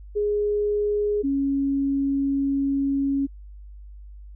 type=tone pair in turn; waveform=sine; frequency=415.3 / 276.3 Hz; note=G#4 / C#4; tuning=0 / -6 cents; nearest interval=perfect fifth; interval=706 cents; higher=first; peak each=-20 dBFS; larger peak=neither; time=0.15-1.23 / 1.23-3.27 s; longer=second; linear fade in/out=20 ms; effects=added 50 Hz sine -39 dBFS peak until 4.35 s